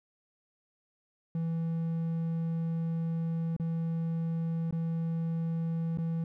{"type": "tone with dropouts", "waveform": "triangle", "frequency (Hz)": 164.81, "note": "E3", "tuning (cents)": 0, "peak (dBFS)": -27, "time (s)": [1.35, 6.24], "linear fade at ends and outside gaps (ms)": 2, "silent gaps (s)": [[3.565, 3.598], [4.709, 4.725], [5.974, 5.984]], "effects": []}